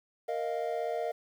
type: chord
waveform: triangle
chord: Bb suspended fourth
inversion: none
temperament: equal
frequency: 466.2 / 622.3 / 698.5 Hz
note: Bb4 / Eb5 / F5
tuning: 0 / 0 / 0 cents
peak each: -33 dBFS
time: 0.28-1.12 s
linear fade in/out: 10 ms
effects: 10-bit